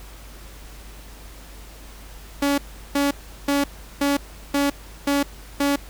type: tone bursts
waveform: sawtooth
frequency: 282.9 Hz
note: C#4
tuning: 35 cents sharp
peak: -14 dBFS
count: 7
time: 2.42-5.76 s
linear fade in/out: 5 ms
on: 160 ms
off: 370 ms
effects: added 50 Hz sine -40 dBFS peak until 5.89 s + pink hiss -45 dBFS RMS until 5.89 s